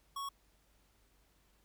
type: tone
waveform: square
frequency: 1108.7 Hz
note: C#6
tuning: in tune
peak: -39 dBFS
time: 0.16-0.29 s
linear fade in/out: 5 ms
effects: added 50 Hz sine -70 dBFS peak until 1.64 s + pink hiss -72 dBFS RMS until 1.64 s